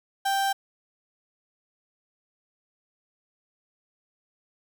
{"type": "tone", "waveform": "35% pulse", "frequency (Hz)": 785, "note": "G5", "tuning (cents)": 2, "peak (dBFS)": -21, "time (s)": [0.25, 0.53], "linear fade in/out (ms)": 10, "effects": []}